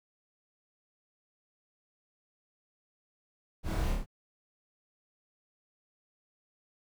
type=noise with echo; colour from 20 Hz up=brown; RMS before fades=-30 dBFS; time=3.63-3.95 s; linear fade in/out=50 ms; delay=28 ms; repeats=4; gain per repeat=-2 dB; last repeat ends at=4.062 s; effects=none